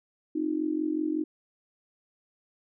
sine tone with amplitude modulation, 310 Hz, D#4, 6 cents flat, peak -22 dBFS, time 0.35-1.24 s, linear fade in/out 10 ms, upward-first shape sine, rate 45.4 Hz, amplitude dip 85%, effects none

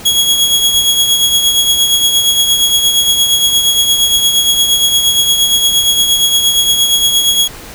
sawtooth tone with tremolo, 3322 Hz, G#7, in tune, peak -3 dBFS, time 0.05-7.48 s, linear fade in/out 10 ms, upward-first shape triangle, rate 8.6 Hz, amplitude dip 55%, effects pink hiss -31 dBFS RMS until 7.74 s

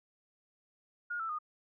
sine tone with pitch steps, 1429 / 1325.6 / 1229.7 Hz, F6 / E6 / D#6, +39 / +9 / -21 cents, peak -34 dBFS, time 1.1-1.388 s, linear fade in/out 10 ms, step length 96 ms, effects none

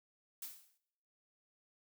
blue noise with exponential decay, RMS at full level -42 dBFS, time 0.42-0.78 s, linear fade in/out 5 ms, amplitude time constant 78 ms, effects noise-tail reverb RT60 0.8 s tail -21 dB re dry

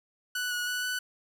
sawtooth tone with pitch steps, 1483 / 1460 / 1480 / 1492 Hz, F#6 / F#6 / F#6 / F#6, +4 / -24 / 0 / +14 cents, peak -26 dBFS, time 0.35-0.99 s, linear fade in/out 5 ms, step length 160 ms, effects none

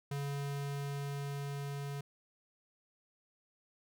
square tone with level ramp, 141.3 Hz, C#3, 34 cents sharp, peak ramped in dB -36 to -39 dBFS, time 0.11-2.01 s, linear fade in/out 5 ms, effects none

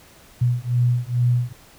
sine beating tone pair, 121 / 123.3 Hz, B2 / B2, -35 / -2 cents, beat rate 2.3 Hz, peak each -20 dBFS, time 0.41-1.53 s, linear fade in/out 10 ms, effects pink hiss -49 dBFS RMS until 1.78 s

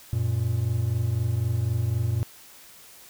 triangle tone pair together, 93.1 / 117.04 Hz, F#2 / A#2, +11 / +7 cents, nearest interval major third, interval 396 cents, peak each -25 / -22 dBFS, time 0.13-2.23 s, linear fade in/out 0 ms, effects white hiss -49 dBFS RMS until 3.09 s

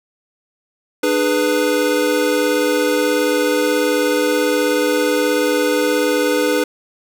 square chord, G# diminished, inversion second, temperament equal with one note detuned, 299.7 / 415.3 / 493.9 Hz, D4 / G#4 / B4, +35 / 0 / 0 cents, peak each -20 / -21 / -18 dBFS, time 1.03-6.64 s, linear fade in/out 5 ms, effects none

